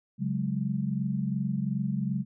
sine chord, C# suspended fourth, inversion none, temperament equal, 138.59 / 185 / 207.7 Hz, C#3 / F#3 / G#3, 0 / 0 / 0 cents, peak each -31 dBFS, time 0.18-2.25 s, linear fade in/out 50 ms, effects none

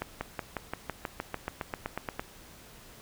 accelerating click train, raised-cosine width 0.5 ms, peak -17 dBFS, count 16, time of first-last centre 0.02-2.195 s, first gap 190 ms, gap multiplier 0.96, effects pink hiss -52 dBFS RMS until 3.01 s

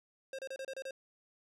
square tone bursts, 533 Hz, C5, 32 cents sharp, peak -40 dBFS, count 7, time 0.33-0.909 s, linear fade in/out 2 ms, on 57 ms, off 30 ms, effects low-pass 9000 Hz 12 dB/octave

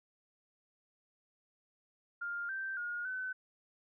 sine tone with pitch steps, 1404 / 1561 / 1431 / 1515 Hz, F6 / G6 / F6 / F#6, +9 / -8 / +42 / +40 cents, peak -36 dBFS, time 2.21-3.33 s, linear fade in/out 10 ms, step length 280 ms, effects none

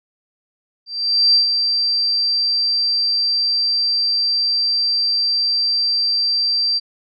sine tone with ADSR envelope, 4699 Hz, D8, in tune, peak -9 dBFS, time 0.86-6.8 s, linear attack 480 ms, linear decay 120 ms, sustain -6 dB, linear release 28 ms, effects none

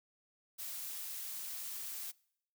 blue noise, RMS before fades -43 dBFS, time 0.58-2.12 s, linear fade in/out 20 ms, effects noise-tail reverb RT60 0.7 s tail -24 dB re dry

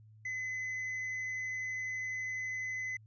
triangle tone with tanh clipping, 2028 Hz, B6, 45 cents sharp, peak -36 dBFS, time 0.25-2.97 s, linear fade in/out 5 ms, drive 8 dB, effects added 108 Hz sine -55 dBFS peak until 3.06 s + resampled to 16000 Hz

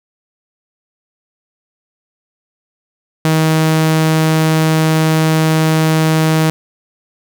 sawtooth tone, 158.5 Hz, D#3, 32 cents sharp, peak -6 dBFS, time 3.25-6.5 s, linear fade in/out 0 ms, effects none

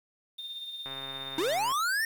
sine tone with tremolo, 3637 Hz, A#7, 43 cents flat, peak -35 dBFS, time 0.38-1.55 s, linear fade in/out 10 ms, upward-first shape sine, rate 17 Hz, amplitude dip 45%
click train, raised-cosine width 0.5 ms, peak -28 dBFS, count 117, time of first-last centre 0.86-1.719 s, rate 135 Hz
square linear sweep, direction up, 293.7 to 1855 Hz, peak -27 dBFS, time 1.38-2.05 s, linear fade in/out 2 ms
effects 9-bit

